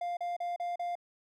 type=tone bursts; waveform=triangle; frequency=700 Hz; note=F5; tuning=4 cents sharp; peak=-30 dBFS; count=5; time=0.01-0.954 s; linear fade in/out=5 ms; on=160 ms; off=36 ms; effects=none